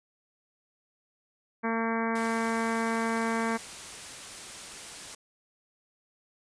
harmonic tone, 227.2 Hz, A#3, 44 cents flat, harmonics 1 / 2 / 3 / 4 / 5 / 6 / 7 / 8 / 9 / 10, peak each -30 / -34 / -37 / -35 / -36 / -42 / -37 / -42 / -41 / -43 dBFS, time 1.63-3.58 s, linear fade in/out 20 ms
white noise, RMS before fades -42 dBFS, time 2.15-5.15 s, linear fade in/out 5 ms
effects resampled to 22050 Hz

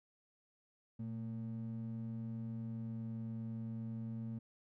triangle ring-modulated tone, 171.3 Hz, F3, 33 cents flat, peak -34 dBFS, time 0.99-4.39 s, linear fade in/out 10 ms, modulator 53.8 Hz, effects tanh soft clip ceiling -33 dBFS

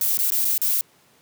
violet noise with dropouts, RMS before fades -21 dBFS, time 0.01-0.81 s, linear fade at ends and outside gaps 1 ms, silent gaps 0.173-0.189 / 0.304-0.32 / 0.446-0.452 / 0.579-0.616 s, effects pink hiss -57 dBFS RMS until 1.21 s + high-pass 150 Hz 12 dB/octave

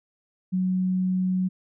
sine tone, 185 Hz, F#3, in tune, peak -21 dBFS, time 0.52-1.49 s, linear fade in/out 20 ms, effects none

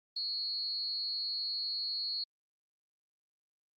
sine tone with amplitude modulation, 4324 Hz, C#8, 44 cents flat, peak -30 dBFS, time 0.16-2.24 s, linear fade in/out 5 ms, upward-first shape sine, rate 252 Hz, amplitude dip 70%, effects Opus 24 kbps

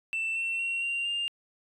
sine tone with pitch steps, 2669 / 2702 / 2735 / 2768 / 2802 Hz, E7 / E7 / F7 / F7 / F7, +21 / +42 / -37 / -16 / +5 cents, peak -26 dBFS, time 0.13-1.28 s, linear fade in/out 0 ms, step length 230 ms, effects tanh soft clip ceiling -26 dBFS

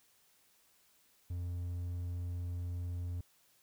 triangle tone, 87.8 Hz, F2, 10 cents sharp, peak -34 dBFS, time 1.3-3.21 s, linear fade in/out 5 ms, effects white hiss -69 dBFS RMS until 3.62 s

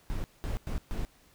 brown noise bursts at uneven times, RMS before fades -32 dBFS, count 4, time 0.1-0.24 / 0.44-0.57 / 0.67-0.78 / 0.91-1.05 s, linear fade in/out 0 ms, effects pink hiss -62 dBFS RMS until 1.34 s

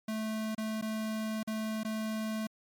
square tone with dropouts, 218.3 Hz, A3, 13 cents flat, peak -33 dBFS, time 0.08-2.47 s, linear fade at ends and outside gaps 5 ms, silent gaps 0.549-0.579 / 0.814-0.823 / 1.431-1.474 / 1.834-1.848 s, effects MP3 96 kbps

